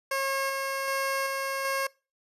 15% pulse tone with tremolo, 542 Hz, C#5, 39 cents flat, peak -20 dBFS, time 0.11-1.87 s, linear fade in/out 5 ms, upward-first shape square, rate 1.3 Hz, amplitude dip 25%, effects noise-tail reverb RT60 0.3 s tail -23 dB re dry + resampled to 32000 Hz

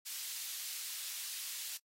pink high-pass noise, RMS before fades -43 dBFS, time 0.05-1.78 s, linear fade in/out 20 ms, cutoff 3700 Hz, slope 12 dB/octave, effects noise-tail reverb RT60 0.1 s tail -26 dB re dry + AAC 48 kbps

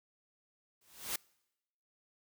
white noise with exponential growth, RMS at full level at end -33 dBFS, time 0.81-1.16 s, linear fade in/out 5 ms, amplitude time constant 76 ms, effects noise-tail reverb RT60 0.9 s tail -26 dB re dry

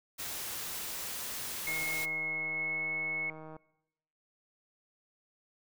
white noise, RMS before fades -39 dBFS, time 0.18-2.06 s, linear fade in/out 20 ms
sine tone with pitch glide, 2164 to 2195 Hz, C#7 to C#7, -42 to -18 cents, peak -32 dBFS, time 1.67-3.3 s, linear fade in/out 2 ms, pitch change +24 cents, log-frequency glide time 1.91-2.88 s
click train, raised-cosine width 1 ms, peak -34 dBFS, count 297, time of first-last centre 1.68-3.565 s, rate 157 Hz
effects noise-tail reverb RT60 0.9 s tail -22 dB re dry

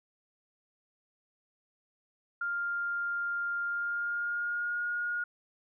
sine tone with pitch glide, 1400 to 1432.7 Hz, F6 to F6, +4 to +44 cents, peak -30 dBFS, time 2.41-5.24 s, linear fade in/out 5 ms, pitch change +40 cents, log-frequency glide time 3.64-4.83 s, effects none

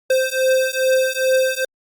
square beating tone pair, 520 / 522.4 Hz, C5 / C5, -11 / -3 cents, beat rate 2.4 Hz, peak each -19 / -19 dBFS, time 0.1-1.65 s, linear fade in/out 5 ms, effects Opus 48 kbps

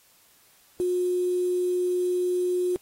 sine tone with quantisation, 360 Hz, F#4, 47 cents flat, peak -22 dBFS, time 0.8-2.76 s, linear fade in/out 0 ms, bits 7, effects white hiss -59 dBFS RMS until 2.81 s + AAC 48 kbps

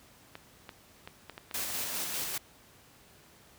clicks, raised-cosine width 0.3 ms, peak -26 dBFS, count 7, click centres 0.354 / 0.692 / 1.075 / 1.297 / 1.379 / 1.512 / 1.702 s
white noise with tremolo, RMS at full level -34 dBFS, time 1.54-2.38 s, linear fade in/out 5 ms, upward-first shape square, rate 5 Hz, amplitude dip 25%
effects pink hiss -58 dBFS RMS until 3.58 s + high-pass 60 Hz 12 dB/octave

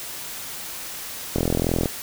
click train, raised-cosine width 2 ms, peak -8 dBFS, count 22, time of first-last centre 1.36-1.858 s, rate 42.2 Hz, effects white hiss -34 dBFS RMS until 2.02 s

